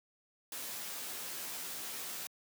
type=noise with comb filter; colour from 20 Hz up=white; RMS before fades=-42 dBFS; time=0.52-2.27 s; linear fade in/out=2 ms; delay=14 ms; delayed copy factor=-0.6; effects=high-pass 150 Hz 12 dB/octave